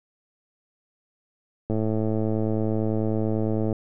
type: click train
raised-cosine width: 2 ms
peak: -13 dBFS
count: 222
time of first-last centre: 1.7-3.728 s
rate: 109 Hz
effects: none